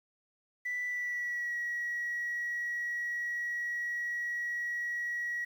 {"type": "tone with pitch glide", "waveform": "sine", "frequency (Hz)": [1975.5, 1915.9], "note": ["B6", "A#6"], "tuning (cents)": [0, 47], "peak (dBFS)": -31, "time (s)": [0.65, 5.45], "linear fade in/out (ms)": 10, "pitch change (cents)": -53, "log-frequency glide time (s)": [0.88, 1.55], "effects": ["tanh soft clip ceiling -28 dBFS", "10-bit"]}